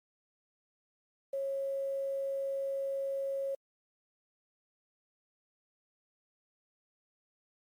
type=tone with quantisation; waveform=sine; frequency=547 Hz; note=C#5; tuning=23 cents flat; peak=-32 dBFS; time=1.33-3.55 s; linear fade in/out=5 ms; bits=10; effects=AAC 64 kbps